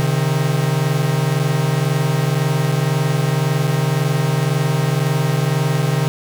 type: tone pair together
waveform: 45% pulse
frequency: 133.66 / 155.56 Hz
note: C3 / D#3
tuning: +37 / 0 cents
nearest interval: minor third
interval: 263 cents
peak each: -18 dBFS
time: 0-6.08 s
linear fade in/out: 0 ms
effects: none